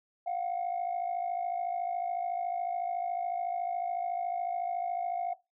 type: tone pair together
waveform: sine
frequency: 701 / 754.9 Hz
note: F5 / F#5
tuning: +6 / +35 cents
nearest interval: minor second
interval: 129 cents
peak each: -31 / -34 dBFS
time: 0.26-5.34 s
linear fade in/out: 10 ms
effects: noise-tail reverb RT60 0.2 s tail -18 dB re dry + tanh soft clip ceiling -26 dBFS